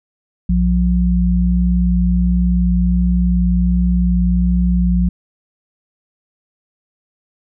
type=tone pair together; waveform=sine; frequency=60.05 / 178.8 Hz; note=B1 / F3; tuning=-48 / +41 cents; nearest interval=octave + perfect fifth; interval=1889 cents; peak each=-14 dBFS; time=0.49-5.09 s; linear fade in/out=5 ms; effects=none